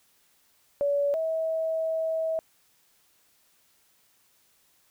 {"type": "tone pair in turn", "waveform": "sine", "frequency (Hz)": [570, 645.2], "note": ["C#5", "E5"], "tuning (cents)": [48, -37], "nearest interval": "major second", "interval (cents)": 215, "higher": "second", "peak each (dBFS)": [-22, -25], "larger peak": "first", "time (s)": [[0.81, 1.14], [1.14, 2.39]], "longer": "second", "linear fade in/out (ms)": 0, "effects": ["white hiss -65 dBFS RMS until 4.9 s"]}